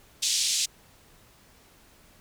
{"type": "band-pass noise", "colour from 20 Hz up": "white", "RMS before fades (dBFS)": -26, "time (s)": [0.22, 0.66], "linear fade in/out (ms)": 10, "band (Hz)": [3100, 7600], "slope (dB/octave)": 24, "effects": ["pink hiss -57 dBFS RMS until 2.2 s"]}